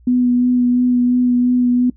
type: tone with vibrato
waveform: sine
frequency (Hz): 246.9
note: B3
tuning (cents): 0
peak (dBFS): -11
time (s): 0.07-1.9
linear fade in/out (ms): 5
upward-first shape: sine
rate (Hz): 2.9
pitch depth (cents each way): 15
effects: noise-tail reverb RT60 0.1 s tail -19 dB re dry + added 60 Hz sine -44 dBFS peak until 1.96 s